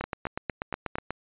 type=two click trains; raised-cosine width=0.5 ms; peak=-15 / -16 dBFS; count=10 / 5; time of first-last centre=0.01-1.106 / 0.04-0.955 s; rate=8.21 / 4.37 Hz; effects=resampled to 8000 Hz

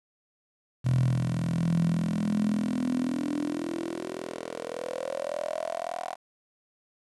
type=tone with high-pass filter sweep; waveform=10% pulse; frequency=41.78 Hz; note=E1; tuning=24 cents sharp; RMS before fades=-29 dBFS; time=0.84-6.16 s; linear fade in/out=20 ms; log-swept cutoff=120 to 770 Hz; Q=8.6; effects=resampled to 24000 Hz + 9-bit

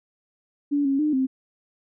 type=tone with pitch steps; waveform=sine; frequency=287.4 / 273.8 / 302.7 / 262.7 Hz; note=D4 / C#4 / D#4 / C4; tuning=-37 / -21 / -48 / +7 cents; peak=-19 dBFS; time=0.71-1.27 s; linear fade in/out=20 ms; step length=140 ms; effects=none

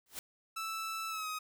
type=noise with exponential growth; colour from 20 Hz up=white; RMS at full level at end=-38 dBFS; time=0.06-0.19 s; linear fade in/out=1 ms; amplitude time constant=28 ms
type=tone with pitch glide; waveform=sawtooth; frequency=1318.5 to 1259.7 Hz; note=E6 to D#6; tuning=0 to +21 cents; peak=-33 dBFS; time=0.56-1.39 s; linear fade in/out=10 ms; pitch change=-79 cents; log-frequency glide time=1.09-1.28 s
effects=none

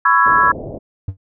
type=chord; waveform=sine; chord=C# minor seventh; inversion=third; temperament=just; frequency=997.9 / 1108.7 / 1330.5 / 1663.1 Hz; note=B5 / C#6 / E6 / G#6; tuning=+18 / 0 / +16 / +2 cents; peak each=-15 dBFS; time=0.05-0.52 s; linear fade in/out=5 ms
type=low-pass noise; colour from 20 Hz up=white; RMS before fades=-29 dBFS; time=0.25-0.79 s; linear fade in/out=20 ms; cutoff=670 Hz; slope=48 dB/octave
type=tone with exponential decay; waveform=triangle; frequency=95.6 Hz; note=G2; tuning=43 cents flat; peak=-14 dBFS; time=1.08-1.17 s; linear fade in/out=5 ms; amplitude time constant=19 ms
effects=none

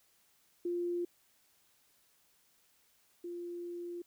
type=tone pair in turn; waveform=sine; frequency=349.2 / 347.8 Hz; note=F4 / F4; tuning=0 / -7 cents; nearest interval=unison; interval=7 cents; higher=first; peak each=-32 / -39 dBFS; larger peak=first; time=0.65-1.05 / 3.24-4.02 s; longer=second; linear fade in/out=5 ms; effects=white hiss -70 dBFS RMS until 4.06 s

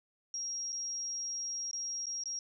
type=tone with dropouts; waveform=sine; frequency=5620 Hz; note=F8; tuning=10 cents sharp; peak=-35 dBFS; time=0.34-2.39 s; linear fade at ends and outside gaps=1 ms; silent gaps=0.722-0.727 / 1.712-1.731 / 2.058-2.067 / 2.237-2.257 s; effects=none

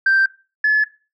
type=tone pair in turn; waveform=sine; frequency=1568 / 1718 Hz; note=G6 / A6; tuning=0 / -42 cents; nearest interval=major second; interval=158 cents; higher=second; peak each=-10 dBFS; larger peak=neither; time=0.06-0.26 / 0.64-0.84 s; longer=neither; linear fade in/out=5 ms; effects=noise-tail reverb RT60 0.3 s tail -17 dB re dry + tanh soft clip ceiling -9 dBFS

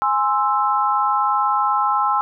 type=chord; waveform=sine; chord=Ab augmented; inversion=none; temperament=equal; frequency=830.6 / 1046.5 / 1318.5 Hz; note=Ab5 / C6 / E6; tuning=0 / 0 / 0 cents; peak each=-20 dBFS; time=0.02-2.21 s; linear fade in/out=0 ms; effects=none

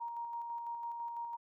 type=tone with tremolo; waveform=sine; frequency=938 Hz; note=A#5; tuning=11 cents sharp; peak=-37 dBFS; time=0-1.37 s; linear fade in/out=20 ms; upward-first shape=square; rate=6 Hz; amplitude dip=30%; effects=none

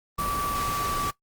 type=tone in noise; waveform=sine; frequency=1155 Hz; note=D6; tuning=29 cents flat; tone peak=-26 dBFS; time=0.18-1.11 s; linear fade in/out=10 ms; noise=pink; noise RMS=-32 dBFS; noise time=0.18-1.11 s; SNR=+3 dB; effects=noise-tail reverb RT60 0.1 s tail -18 dB re dry + Opus 32 kbps

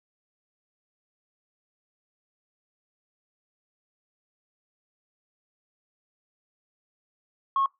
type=tone; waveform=sine; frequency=1090 Hz; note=C#6; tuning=29 cents flat; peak=-20 dBFS; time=7.56-7.66 s; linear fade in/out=2 ms; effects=noise-tail reverb RT60 0.2 s tail -23 dB re dry + tanh soft clip ceiling -16 dBFS

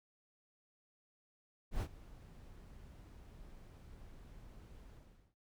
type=noise with ADSR envelope; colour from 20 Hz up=brown; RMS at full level=-35 dBFS; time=1.71-5.35 s; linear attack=100 ms; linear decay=65 ms; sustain=-20 dB; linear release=450 ms; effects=none

